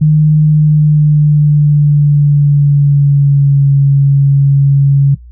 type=tone with pitch glide; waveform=sine; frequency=152.9 to 139.4 Hz; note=D#3 to C#3; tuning=-30 to +10 cents; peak=-4 dBFS; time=0.01-5.15 s; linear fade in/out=10 ms; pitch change=-160 cents; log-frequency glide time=0.42-3.72 s; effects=noise-tail reverb RT60 0.1 s tail -18 dB re dry + added 60 Hz sine -31 dBFS peak until 5.31 s